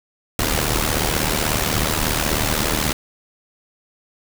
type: noise with amplitude modulation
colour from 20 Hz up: pink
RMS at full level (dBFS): -17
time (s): 0.39-2.93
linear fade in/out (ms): 2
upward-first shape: sine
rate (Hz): 76.4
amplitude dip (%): 75
effects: none